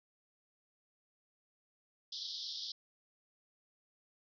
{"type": "band-pass noise", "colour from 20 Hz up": "white", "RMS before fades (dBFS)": -43, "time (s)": [2.12, 2.72], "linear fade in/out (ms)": 5, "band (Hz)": [3300, 5400], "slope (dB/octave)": 96, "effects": []}